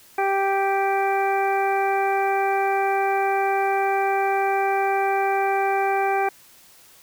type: harmonic tone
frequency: 391.7 Hz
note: G4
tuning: 1 cent flat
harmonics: 1 / 2 / 3 / 4 / 5 / 6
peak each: -24 / -21 / -32 / -30 / -36 / -31 dBFS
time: 0.18-6.29 s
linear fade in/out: 5 ms
effects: white hiss -51 dBFS RMS until 7.02 s